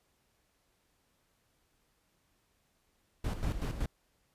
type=noise with tremolo; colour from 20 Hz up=brown; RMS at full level=-32 dBFS; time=3.24-3.86 s; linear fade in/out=5 ms; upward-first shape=square; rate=5.3 Hz; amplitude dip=60%; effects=pink hiss -74 dBFS RMS until 4.34 s + resampled to 32000 Hz